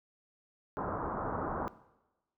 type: low-pass noise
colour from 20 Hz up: white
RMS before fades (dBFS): -36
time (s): 0.77-1.68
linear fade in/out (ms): 0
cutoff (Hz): 1300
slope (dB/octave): 48
effects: noise-tail reverb RT60 1.0 s tail -18 dB re dry